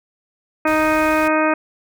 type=harmonic tone; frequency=311.1 Hz; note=D#4; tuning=in tune; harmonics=1 / 2 / 3 / 4 / 5 / 6 / 7 / 8; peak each=-19 / -19 / -23 / -22 / -24 / -29 / -30 / -26 dBFS; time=0.65-1.54 s; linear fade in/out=5 ms
type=band-stop noise; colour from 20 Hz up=pink; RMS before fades=-35 dBFS; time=0.67-1.28 s; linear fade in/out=5 ms; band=130 to 1500 Hz; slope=48 dB/octave
effects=none